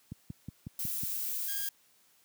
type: click train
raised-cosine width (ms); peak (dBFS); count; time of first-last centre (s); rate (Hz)
5; -25; 6; 0.12-1.034; 5.47
type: noise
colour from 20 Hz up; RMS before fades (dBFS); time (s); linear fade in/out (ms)
violet; -35; 0.79-1.69; 2
type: tone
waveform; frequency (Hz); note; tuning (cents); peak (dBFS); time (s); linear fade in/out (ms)
10% pulse; 1627; G#6; -36; -32; 1.48-1.69; 5
effects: white hiss -66 dBFS RMS until 2.24 s + high-pass 100 Hz 12 dB/octave